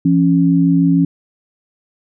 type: tone pair together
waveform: sine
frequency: 170 / 276.4 Hz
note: F3 / C#4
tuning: -46 / -5 cents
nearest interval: minor sixth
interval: 841 cents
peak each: -12 dBFS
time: 0.05-1.05 s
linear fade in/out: 5 ms
effects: none